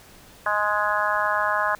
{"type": "harmonic tone", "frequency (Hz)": 208.8, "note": "G#3", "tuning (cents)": 10, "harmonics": [3, 4, 5, 6, 7, 8], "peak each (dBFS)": [-28, -29, -25, -28, -28, -27], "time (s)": [0.46, 1.75], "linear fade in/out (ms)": 2, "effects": ["pink hiss -49 dBFS RMS until 1.79 s"]}